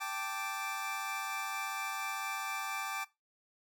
25% pulse chord, G suspended second, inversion none, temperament equal with one note detuned, 781.7 / 880 / 1174.7 Hz, G5 / A5 / D6, -5 / 0 / 0 cents, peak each -38 / -40 / -35 dBFS, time 0-3.05 s, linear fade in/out 20 ms, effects noise-tail reverb RT60 0.2 s tail -17 dB re dry

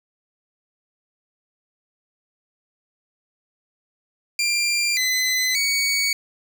20% pulse tone with pitch steps, 2382 / 2024 / 2243 Hz, D7 / B6 / C#7, +24 / +42 / +20 cents, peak -14 dBFS, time 4.39-6.13 s, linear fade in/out 2 ms, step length 580 ms, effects none

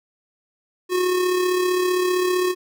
square tone with amplitude modulation, 363.8 Hz, F#4, 29 cents flat, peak -17 dBFS, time 0.89-2.55 s, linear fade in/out 50 ms, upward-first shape sine, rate 35.4 Hz, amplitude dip 40%, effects none

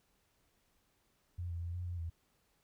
sine tone with pitch steps, 87.9 / 85.1 / 85.8 / 89 / 87.9 / 83.1 Hz, F2 / F2 / F2 / F2 / F2 / E2, +12 / -44 / -30 / +33 / +12 / +15 cents, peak -37 dBFS, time 1.38-2.1 s, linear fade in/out 10 ms, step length 120 ms, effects pink hiss -75 dBFS RMS until 2.63 s

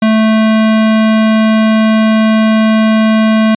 square tone, 219.4 Hz, A3, 5 cents flat, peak -7 dBFS, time 0.02-3.55 s, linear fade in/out 5 ms, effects resampled to 8000 Hz

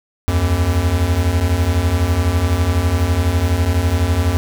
square beating tone pair, 77.78 / 89.78 Hz, D#2 / F2, 0 / +48 cents, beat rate 12 Hz, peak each -19 / -16 dBFS, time 0.28-4.37 s, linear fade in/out 0 ms, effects none

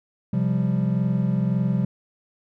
triangle chord, C suspended fourth, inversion none, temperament just, 130.81 / 174.42 / 196.22 Hz, C3 / F3 / G3, 0 / -2 / +2 cents, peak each -22 dBFS, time 0.33-1.85 s, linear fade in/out 5 ms, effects none

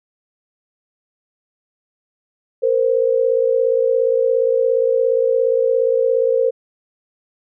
sine tone pair together, 462.8 / 520 Hz, A#4 / C5, -13 / -11 cents, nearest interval major second, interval 202 cents, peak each -16 dBFS, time 2.62-6.51 s, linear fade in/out 20 ms, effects none

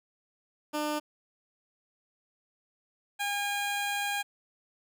15% pulse tone pair in turn, 300 / 811.6 Hz, D4 / G#5, +37 / -40 cents, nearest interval octave + perfect fourth, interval 1723 cents, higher second, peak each -23 dBFS, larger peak neither, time 0.73-1 / 3.19-4.23 s, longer second, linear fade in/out 20 ms, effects none

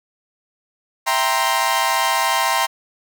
sawtooth chord, C dominant seventh, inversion first, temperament equal, 659.3 / 784 / 932.3 / 1046.5 Hz, E5 / G5 / Bb5 / C6, 0 / 0 / 0 / 0 cents, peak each -22 / -19 / -17 / -17 dBFS, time 1.06-2.67 s, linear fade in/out 20 ms, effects none

